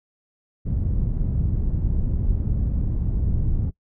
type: low-pass noise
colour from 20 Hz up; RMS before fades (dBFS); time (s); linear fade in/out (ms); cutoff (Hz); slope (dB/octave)
pink; -22; 0.65-3.71; 20; 130; 12
effects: noise-tail reverb RT60 0.1 s tail -22 dB re dry